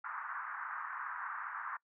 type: band-pass noise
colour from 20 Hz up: pink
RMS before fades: -42 dBFS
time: 0.04-1.77 s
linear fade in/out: 5 ms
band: 980 to 1700 Hz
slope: 48 dB/octave
effects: noise-tail reverb RT60 0.1 s tail -23 dB re dry